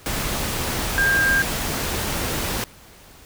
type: tone in noise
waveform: sine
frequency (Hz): 1600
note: G6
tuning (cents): +35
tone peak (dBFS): -16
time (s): 0.98-1.42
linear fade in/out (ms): 0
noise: pink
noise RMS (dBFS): -25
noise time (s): 0.06-2.64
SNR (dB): +6
effects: pink hiss -47 dBFS RMS until 3.25 s